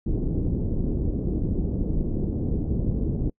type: low-pass noise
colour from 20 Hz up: pink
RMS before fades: -25 dBFS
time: 0.06-3.3 s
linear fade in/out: 5 ms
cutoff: 380 Hz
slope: 24 dB/octave
effects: noise-tail reverb RT60 0.1 s tail -26 dB re dry